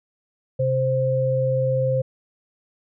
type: tone pair together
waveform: sine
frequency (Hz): 130.82 / 523.3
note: C3 / C5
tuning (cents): 0 / 0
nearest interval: 2 octaves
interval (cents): 2400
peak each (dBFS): -22 / -20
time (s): 0.59-2.02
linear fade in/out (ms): 10
effects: none